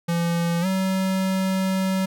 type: tone with pitch glide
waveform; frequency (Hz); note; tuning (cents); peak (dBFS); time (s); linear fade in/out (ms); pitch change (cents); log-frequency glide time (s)
square; 170 to 189.72; F3 to F#3; -46 to +44; -21; 0.08-2.06; 10; +190; 0.61-0.66
effects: none